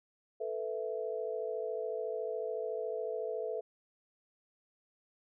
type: chord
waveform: sine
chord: A suspended second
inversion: none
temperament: equal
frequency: 440 / 493.9 / 659.3 Hz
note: A4 / B4 / E5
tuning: 0 / 0 / 0 cents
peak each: -37 / -39 / -40 dBFS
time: 0.4-3.61 s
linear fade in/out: 10 ms
effects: none